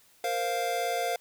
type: chord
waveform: square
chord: Bb suspended second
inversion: none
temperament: equal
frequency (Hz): 466.2 / 523.3 / 698.5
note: Bb4 / C5 / F5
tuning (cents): 0 / 0 / 0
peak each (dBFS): -35 / -35 / -30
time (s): 0.24-1.16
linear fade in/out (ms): 2
effects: white hiss -61 dBFS RMS until 1.2 s